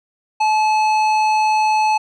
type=tone with tanh clipping; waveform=sine; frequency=862 Hz; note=A5; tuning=36 cents flat; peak=-15 dBFS; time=0.4-1.98 s; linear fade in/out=10 ms; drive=13 dB; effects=none